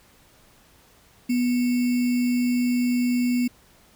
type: tone with sample-and-hold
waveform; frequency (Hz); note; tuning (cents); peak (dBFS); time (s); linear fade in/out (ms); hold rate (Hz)
sine; 245.4; B3; -11; -19; 1.29-3.48; 10; 2450
effects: pink hiss -56 dBFS RMS until 3.95 s